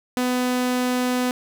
sawtooth tone, 250 Hz, B3, 21 cents sharp, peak -16 dBFS, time 0.17-1.31 s, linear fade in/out 0 ms, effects none

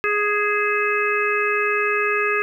harmonic tone with a mistuned harmonic, 415.3 Hz, G#4, in tune, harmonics 1 / 3 / 4 / 5 / 6, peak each -23 / -24 / -24 / -27 / -24 dBFS, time 0.04-2.42 s, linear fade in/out 0 ms, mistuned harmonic 6, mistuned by +56 cents, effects 9-bit

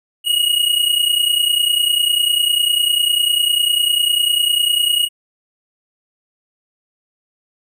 square tone pair together, 2873 / 2903 Hz, F7 / F#7, +48 / -34 cents, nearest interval unison, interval 18 cents, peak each -17 dBFS, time 0.24-5.09 s, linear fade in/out 50 ms, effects none

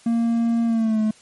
triangle tone with pitch glide, 231.7 to 216.2 Hz, A#3 to A3, -10 to -30 cents, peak -15 dBFS, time 0.06-1.11 s, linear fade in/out 5 ms, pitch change -120 cents, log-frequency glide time 0.65-1 s, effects white hiss -51 dBFS RMS until 1.21 s + MP3 48 kbps

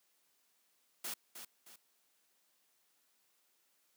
white noise with echo, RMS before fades -41 dBFS, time 1.04-1.14 s, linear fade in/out 5 ms, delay 310 ms, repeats 2, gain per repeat -8 dB, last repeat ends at 1.76 s, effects white hiss -75 dBFS RMS until 3.96 s + high-pass 200 Hz 12 dB/octave

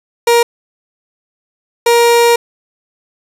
30% pulse tone bursts at uneven times, 471.4 Hz, A#4, 19 cents sharp, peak -4 dBFS, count 2, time 0.27-0.43 / 1.86-2.36 s, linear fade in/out 5 ms, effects resampled to 32000 Hz + 7-bit

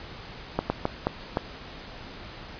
slowing click train, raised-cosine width 1 ms, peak -9 dBFS, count 5, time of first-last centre 0.59-1.371 s, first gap 110 ms, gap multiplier 1.4, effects pink hiss -42 dBFS RMS until 2.59 s + resampled to 11025 Hz

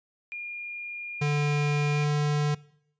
sine tone, 2416 Hz, D7, 48 cents sharp, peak -33 dBFS, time 0.32-2.04 s, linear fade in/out 0 ms
square tone with pitch glide, 146.83 to 147.85 Hz, D3 to D3, 0 to +12 cents, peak -24 dBFS, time 1.21-2.55 s, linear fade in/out 10 ms, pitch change +12 cents, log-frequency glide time 1.93-1.98 s
effects noise-tail reverb RT60 0.7 s tail -22 dB re dry + resampled to 16000 Hz

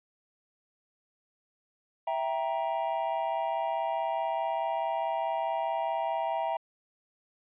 triangle chord, E diminished, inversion none, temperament equal with one note detuned, 659.3 / 784 / 939.9 Hz, E5 / G5 / Bb5, 0 / 0 / +14 cents, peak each -30 / -31 / -31 dBFS, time 2.07-6.57 s, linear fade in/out 5 ms, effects resampled to 8000 Hz

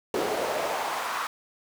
brown noise with high-pass filter sweep, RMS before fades -29 dBFS, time 0.14-1.27 s, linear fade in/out 2 ms, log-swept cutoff 420 to 1200 Hz, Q 2.2, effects none

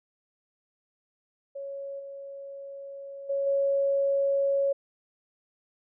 sine tone with level steps, 554.4 Hz, C#5, in tune, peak -34 / -38 / -25 / -22 dBFS, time 1.55-4.73 s, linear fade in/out 10 ms, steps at 1.99 / 3.29 / 3.46 s, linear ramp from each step 10 ms, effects none

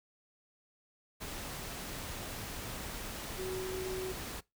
sine tone in noise, 373.8 Hz, F#4, 18 cents sharp, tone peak -36 dBFS, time 3.38-4.13 s, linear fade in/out 20 ms, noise pink, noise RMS -42 dBFS, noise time 1.2-4.41 s, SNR +3 dB, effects noise-tail reverb RT60 0.2 s tail -22 dB re dry

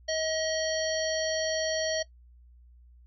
harmonic tone, 634 Hz, D#5, 32 cents sharp, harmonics 1 / 3 / 5 / 7 / 9, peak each -29 / -37 / -37 / -34 / -37 dBFS, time 0.08-2.03 s, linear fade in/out 10 ms, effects noise-tail reverb RT60 0.1 s tail -19 dB re dry + added 60 Hz sine -52 dBFS peak until 3.06 s

